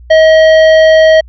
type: tone with hard clipping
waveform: sine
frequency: 635 Hz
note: D#5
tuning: 35 cents sharp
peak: -4 dBFS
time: 0.1-1.21 s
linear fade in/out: 10 ms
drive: 11 dB
effects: added 60 Hz sine -31 dBFS peak until 1.28 s + resampled to 16000 Hz